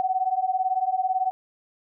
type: beating tone pair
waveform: sine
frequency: 740 / 758 Hz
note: F#5 / F#5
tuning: 0 / +42 cents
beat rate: 18 Hz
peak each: -25 / -24 dBFS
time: 0-1.31 s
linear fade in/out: 0 ms
effects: none